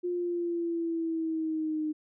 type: exponential sweep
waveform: sine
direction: down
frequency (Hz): 356 to 306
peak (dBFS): -28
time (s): 0.03-1.93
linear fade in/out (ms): 20
effects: none